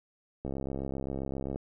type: click train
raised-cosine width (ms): 2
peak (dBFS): -22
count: 76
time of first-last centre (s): 0.45-1.559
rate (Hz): 67.6
effects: none